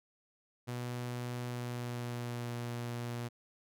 sawtooth tone with pitch glide, 122.4 to 119.67 Hz, B2 to A#2, -15 to +46 cents, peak -33 dBFS, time 0.67-3.29 s, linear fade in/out 20 ms, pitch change -39 cents, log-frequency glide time 1.45-2.46 s, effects none

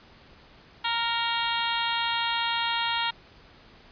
harmonic tone with a mistuned harmonic, 465.5 Hz, A#4, 2 cents flat, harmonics 2 / 3 / 4 / 5 / 6 / 7 / 8 / 9, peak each -29 / -33 / -35 / -37 / -34 / -32 / -34 / -38 dBFS, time 0.84-3.11 s, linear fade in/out 10 ms, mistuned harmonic 5, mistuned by -28 cents, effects pink hiss -53 dBFS RMS until 3.91 s + resampled to 11025 Hz

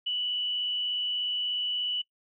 sine tone with frequency modulation, 2960 Hz, F#7, in tune, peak -27 dBFS, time 0.06-2.02 s, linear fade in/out 10 ms, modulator 96.7 Hz, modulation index 0.49, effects noise-tail reverb RT60 0.1 s tail -22 dB re dry

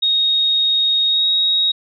sine tone with pitch glide, 3739 to 3780 Hz, A#7 to A#7, +4 to +23 cents, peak -13 dBFS, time 0.02-1.72 s, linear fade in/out 10 ms, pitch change +19 cents, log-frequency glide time 1.06-1.25 s, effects none

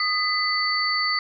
sine tone cluster, 1240 / 2005 / 4521 Hz, D#6 / B6 / C#8, -6 / +26 / +33 cents, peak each -26 / -25 / -24 dBFS, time 0-1.19 s, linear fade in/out 2 ms, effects none

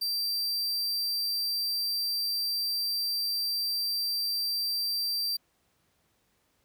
45% pulse tone, 4699 Hz, D8, in tune, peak -27 dBFS, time 0.01-5.37 s, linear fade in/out 10 ms, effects pink hiss -71 dBFS RMS until 6.64 s + high-pass 60 Hz 12 dB/octave

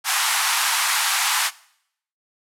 pink band-pass noise, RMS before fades -21 dBFS, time 0.04-1.51 s, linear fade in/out 50 ms, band 830 to 13000 Hz, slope 48 dB/octave, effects noise-tail reverb RT60 0.7 s tail -21 dB re dry

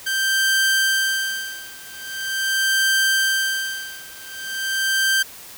sawtooth tone with tremolo, 1568 Hz, G6, in tune, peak -12 dBFS, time 0.06-5.23 s, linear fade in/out 10 ms, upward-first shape sine, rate 0.43 Hz, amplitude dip 95%, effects white hiss -40 dBFS RMS until 5.57 s

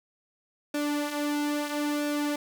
sawtooth tone with flanger, 293.7 Hz, D4, in tune, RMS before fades -29 dBFS, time 0.74-2.36 s, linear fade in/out 5 ms, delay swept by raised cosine 0.98 to 5.08 ms, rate 0.76 Hz, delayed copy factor -0.55, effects 8-bit

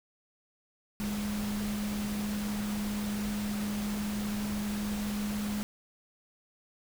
sine tone in noise, 207.7 Hz, G#3, in tune, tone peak -31 dBFS, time 1-5.63 s, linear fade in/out 0 ms, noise pink, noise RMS -40 dBFS, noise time 1-5.63 s, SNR +6 dB, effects none

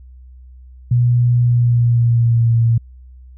sine tone with pitch glide, 121.4 to 115.72 Hz, B2 to A#2, -29 to -12 cents, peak -10 dBFS, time 0.91-2.78 s, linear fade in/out 5 ms, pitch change -83 cents, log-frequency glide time 1.42-2.55 s, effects added 63 Hz sine -37 dBFS peak until 3.37 s

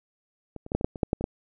clicks, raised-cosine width 2 ms, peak -24 / -27 / -18 / -10 / -19 / -8 / -23 / -9 / -10 / -19 / -11 dBFS, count 11, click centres 0.563 / 0.664 / 0.719 / 0.75 / 0.811 / 0.845 / 0.958 / 1.032 / 1.131 / 1.21 / 1.241 s, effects none

